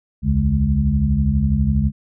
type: tone cluster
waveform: sine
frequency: 65.6 / 77.8 / 143.2 / 209.3 Hz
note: C2 / D#2 / D3 / G#3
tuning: +5 / 0 / -43 / +14 cents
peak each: -20 dBFS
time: 0.22-1.92 s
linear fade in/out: 50 ms
effects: none